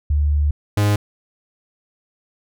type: tone pair in turn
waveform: sine / 45% pulse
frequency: 73.42 / 103.29 Hz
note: D2 / G#2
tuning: 0 / -9 cents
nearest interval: tritone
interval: 591 cents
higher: second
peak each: -14 dBFS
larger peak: neither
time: 0.1-0.51 / 0.77-0.96 s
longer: first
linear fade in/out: 5 ms
effects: none